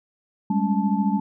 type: tone cluster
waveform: sine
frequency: 196.3 / 210.2 / 279.8 / 873 Hz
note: G3 / G#3 / C#4 / A5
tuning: +3 / +21 / +16 / -14 cents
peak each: -22 / -23 / -28 / -28 dBFS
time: 0.5-1.2 s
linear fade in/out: 5 ms
effects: none